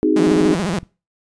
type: chord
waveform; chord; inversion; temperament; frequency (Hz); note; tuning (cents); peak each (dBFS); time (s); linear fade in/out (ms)
sine; Ab dominant seventh; first; just; 259.6 / 311.5 / 373.8 / 415.3; C4 / Eb4 / Gb4 / Ab4; -13 / +2 / +18 / 0; -21 / -15 / -21 / -19; 0.03-0.54; 0
type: tone with vibrato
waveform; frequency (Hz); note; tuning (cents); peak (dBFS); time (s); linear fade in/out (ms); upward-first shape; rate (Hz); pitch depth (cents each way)
sawtooth; 185; F#3; 0; -15; 0.16-0.79; 5; sine; 14; 230
type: click train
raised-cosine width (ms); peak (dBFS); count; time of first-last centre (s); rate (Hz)
5; -23; 13; 0.27-0.831; 21.4
effects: noise-tail reverb RT60 0.3 s tail -23 dB re dry + resampled to 22050 Hz